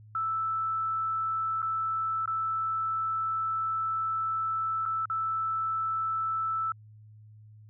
sine tone with dropouts, 1318.5 Hz, E6, in tune, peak -27 dBFS, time 0.15-6.72 s, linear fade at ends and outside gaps 2 ms, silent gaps 1.619-1.627 / 2.258-2.276 / 4.854-4.86 / 5.056-5.099 s, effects added 107 Hz sine -49 dBFS peak until 7.69 s

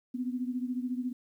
sine beating tone pair, 246.9 / 260.9 Hz, B3 / C4, 0 / -5 cents, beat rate 14 Hz, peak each -32 / -36 dBFS, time 0.14-1.13 s, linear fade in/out 10 ms, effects 11-bit

